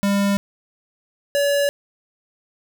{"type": "tone pair in turn", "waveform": "square", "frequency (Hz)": [200, 569], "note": ["G3", "C#5"], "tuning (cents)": [35, 45], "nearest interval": "octave + tritone", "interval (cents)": 1810, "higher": "second", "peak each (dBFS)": -17, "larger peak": "neither", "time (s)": [[0.03, 0.37], [1.35, 1.69]], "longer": "neither", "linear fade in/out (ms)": 0, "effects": []}